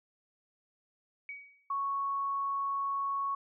sine tone with exponential decay, 2261 Hz, C#7, 34 cents sharp, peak -37 dBFS, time 1.29-1.73 s, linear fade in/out 1 ms, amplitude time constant 94 ms
sine tone, 1108 Hz, C#6, 1 cent flat, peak -30 dBFS, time 1.7-3.35 s, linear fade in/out 5 ms
effects none

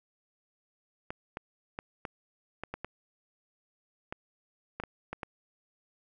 clicks, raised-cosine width 0.5 ms, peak -21 dBFS, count 12, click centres 1.105 / 1.371 / 1.789 / 2.052 / 2.636 / 2.74 / 2.846 / 4.125 / 4.8 / 4.837 / 5.13 / 5.232 s, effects none

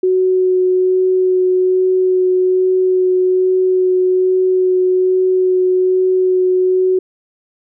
sine tone with vibrato, 370 Hz, F#4, in tune, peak -10 dBFS, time 0.03-6.99 s, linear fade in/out 5 ms, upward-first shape sine, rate 1.2 Hz, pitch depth 9 cents each way, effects none

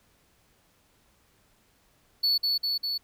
triangle tone with echo, 4435 Hz, C#8, in tune, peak -20 dBFS, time 2.23-2.38 s, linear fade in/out 10 ms, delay 200 ms, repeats 3, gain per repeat -2 dB, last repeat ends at 2.98 s, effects pink hiss -65 dBFS RMS until 3.03 s

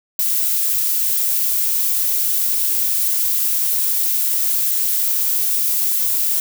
violet noise, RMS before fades -18 dBFS, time 0.19-6.4 s, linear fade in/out 2 ms, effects none

